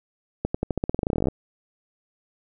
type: accelerating click train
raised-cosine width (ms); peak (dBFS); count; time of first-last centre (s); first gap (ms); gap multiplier
2; -10; 21; 0.45-1.285; 95; 0.9
effects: none